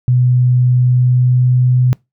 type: tone with pitch glide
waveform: sine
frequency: 124.9 to 125.91 Hz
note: B2 to B2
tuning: +20 to +34 cents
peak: -8 dBFS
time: 0.08-1.93 s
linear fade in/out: 0 ms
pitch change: +14 cents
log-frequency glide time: 0.76-1.79 s
effects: noise-tail reverb RT60 0.2 s tail -24 dB re dry